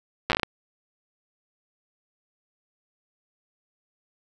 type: slowing click train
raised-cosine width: 0.3 ms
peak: -6 dBFS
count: 8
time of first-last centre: 0.3-0.432 s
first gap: 8 ms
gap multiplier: 1.28
effects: none